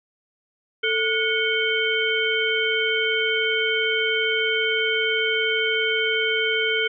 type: harmonic tone with a mistuned harmonic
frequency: 443.7 Hz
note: A4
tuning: 14 cents sharp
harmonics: 1 / 3 / 5 / 7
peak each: -25 / -25 / -25 / -25 dBFS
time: 0.83-6.88 s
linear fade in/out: 10 ms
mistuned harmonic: 3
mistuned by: +150 cents
effects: none